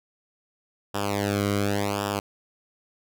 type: tone with flanger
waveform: sawtooth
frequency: 101.3 Hz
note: G#2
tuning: 43 cents flat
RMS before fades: -26 dBFS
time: 0.94-2.2 s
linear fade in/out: 10 ms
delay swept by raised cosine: 0.47 to 1.16 ms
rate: 0.9 Hz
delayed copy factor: -1
effects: none